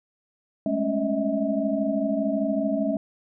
sine tone cluster, 202.8 / 215.8 / 277.2 / 620 / 645 Hz, G#3 / A3 / C#4 / D#5 / E5, -41 / -33 / 0 / -6 / -38 cents, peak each -31 / -28 / -26 / -35 / -27 dBFS, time 0.66-2.97 s, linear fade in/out 2 ms, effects none

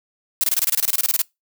blue noise bursts, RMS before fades -18 dBFS, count 16, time 0.41-1.217 s, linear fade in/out 0 ms, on 27 ms, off 25 ms, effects noise-tail reverb RT60 0.2 s tail -25 dB re dry

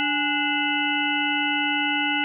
harmonic tone with a mistuned harmonic, 293.7 Hz, D4, in tune, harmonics 1 / 3 / 5 / 7 / 9 / 10, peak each -28 / -28 / -28 / -28 / -28 / -28 dBFS, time 0-2.24 s, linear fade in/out 0 ms, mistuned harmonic 3, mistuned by -95 cents, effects none

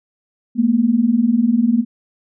sine tone pair together, 220 / 240.1 Hz, A3 / B3, 0 / -49 cents, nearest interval major second, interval 151 cents, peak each -16 / -14 dBFS, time 0.55-1.85 s, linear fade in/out 50 ms, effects none

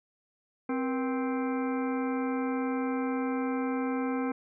harmonic tone with a mistuned harmonic, 261.6 Hz, C4, in tune, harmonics 1 / 2 / 3 / 4 / 5 / 6 / 8 / 9, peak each -29 / -35 / -39 / -41 / -43 / -45 / -47 / -48 dBFS, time 0.69-4.32 s, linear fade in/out 5 ms, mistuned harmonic 2, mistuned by -150 cents, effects none

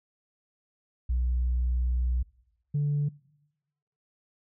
sine tone pair in turn, 61.4 / 145.49 Hz, B1 / D3, -9 / -16 cents, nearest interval octave + minor third, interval 1493 cents, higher second, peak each -22 dBFS, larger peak neither, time 1.09-2.23 / 2.74-3.09 s, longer first, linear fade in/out 10 ms, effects noise-tail reverb RT60 1.0 s tail -24 dB re dry + tanh soft clip ceiling -21 dBFS

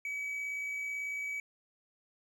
triangle tone with amplitude modulation, 2279 Hz, C#7, 47 cents sharp, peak -32 dBFS, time 0.05-1.4 s, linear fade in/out 2 ms, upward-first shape sine, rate 58.1 Hz, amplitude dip 25%, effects none

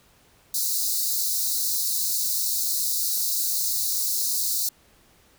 white high-pass noise, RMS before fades -25 dBFS, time 0.54-4.69 s, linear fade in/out 5 ms, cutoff 3900 Hz, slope 96 dB/octave, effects pink hiss -58 dBFS RMS until 5.38 s

